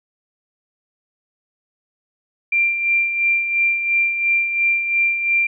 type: tone with tremolo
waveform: sine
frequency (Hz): 2372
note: D7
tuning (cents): +17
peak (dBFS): -13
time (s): 2.52-5.47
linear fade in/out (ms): 5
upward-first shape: sine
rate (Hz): 2.9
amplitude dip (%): 55
effects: none